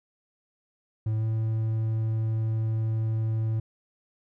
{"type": "tone with pitch glide", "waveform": "triangle", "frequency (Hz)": [109.3, 110.95], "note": ["A2", "A2"], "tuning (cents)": [-11, 15], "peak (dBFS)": -22, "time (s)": [1.06, 3.6], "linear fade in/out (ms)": 5, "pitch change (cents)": 26, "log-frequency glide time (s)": [1.18, 1.23], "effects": []}